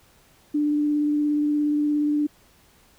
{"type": "tone with vibrato", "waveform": "sine", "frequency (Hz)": 296, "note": "D4", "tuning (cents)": 14, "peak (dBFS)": -19, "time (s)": [0.54, 2.27], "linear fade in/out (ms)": 10, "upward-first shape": "triangle", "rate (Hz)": 17, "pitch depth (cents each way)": 13, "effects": ["pink hiss -57 dBFS RMS until 2.98 s"]}